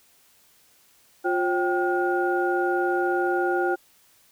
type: tone cluster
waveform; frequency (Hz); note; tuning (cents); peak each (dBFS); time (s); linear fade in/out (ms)
sine; 354.2 / 538 / 780 / 1431; F4 / C5 / G5 / F6; +24 / +48 / -9 / +42; -23 / -31 / -26 / -28; 1.24-3.76; 20
effects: tanh soft clip ceiling -10 dBFS + white hiss -59 dBFS RMS until 4.31 s